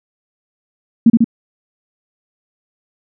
sine tone with echo, 230 Hz, A#3, 23 cents flat, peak -3 dBFS, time 1.06-1.1 s, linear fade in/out 5 ms, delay 72 ms, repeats 2, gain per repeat -2 dB, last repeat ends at 1.244 s, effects none

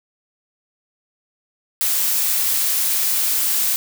blue noise, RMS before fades -19 dBFS, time 1.81-3.76 s, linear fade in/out 0 ms, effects none

